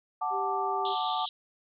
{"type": "chord", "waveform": "sine", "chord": "D major", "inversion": "first", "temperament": "equal", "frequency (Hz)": [740, 880, 1174.7], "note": ["F#5", "A5", "D6"], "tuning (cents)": [0, 0, 0], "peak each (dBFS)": -32, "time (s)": [0.21, 1.26], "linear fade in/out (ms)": 10}
{"type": "tone", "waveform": "sine", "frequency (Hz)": 392, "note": "G4", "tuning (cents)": 0, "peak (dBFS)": -34, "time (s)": [0.3, 0.96], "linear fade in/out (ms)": 50}
{"type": "band-pass noise", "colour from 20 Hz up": "white", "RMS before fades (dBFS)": -39, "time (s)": [0.85, 1.29], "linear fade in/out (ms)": 2, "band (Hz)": [3100, 3800], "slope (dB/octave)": 96}
{"effects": []}